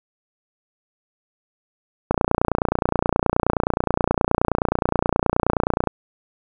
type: click train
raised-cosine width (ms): 1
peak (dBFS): -3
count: 112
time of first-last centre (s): 2.11-5.873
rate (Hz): 29.5
effects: none